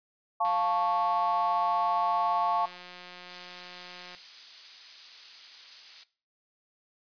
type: chord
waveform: sine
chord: F augmented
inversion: none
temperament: equal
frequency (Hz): 698.5 / 880 / 1108.7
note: F5 / A5 / C#6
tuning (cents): 0 / 0 / 0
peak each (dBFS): -29 / -28 / -28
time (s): 0.4-2.66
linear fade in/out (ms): 10
type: click train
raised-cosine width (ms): 0.2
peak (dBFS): -28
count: 663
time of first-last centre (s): 0.45-4.148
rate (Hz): 179
type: noise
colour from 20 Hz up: violet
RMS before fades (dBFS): -34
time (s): 3.29-6.04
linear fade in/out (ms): 10
effects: noise-tail reverb RT60 0.4 s tail -18 dB re dry + resampled to 11025 Hz